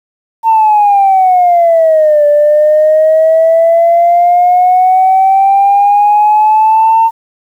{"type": "exponential two-way sweep", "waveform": "sine", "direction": "down then up", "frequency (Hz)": [910, 585, 910], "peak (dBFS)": -3, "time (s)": [0.43, 7.11], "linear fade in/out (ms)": 50, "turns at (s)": 2.26, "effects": ["tanh soft clip ceiling 0 dBFS", "7-bit"]}